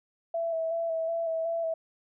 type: tone with vibrato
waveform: sine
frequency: 659.3 Hz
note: E5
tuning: in tune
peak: -27 dBFS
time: 0.34-1.74 s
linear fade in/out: 5 ms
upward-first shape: square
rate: 2.7 Hz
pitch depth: 22 cents each way
effects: none